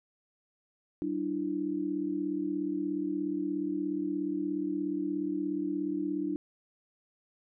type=tone cluster; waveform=sine; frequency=189.1 / 298.4 / 335.3 Hz; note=F#3 / D4 / E4; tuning=+38 / +28 / +30 cents; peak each=-40 / -31 / -35 dBFS; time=1.02-6.36 s; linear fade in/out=0 ms; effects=none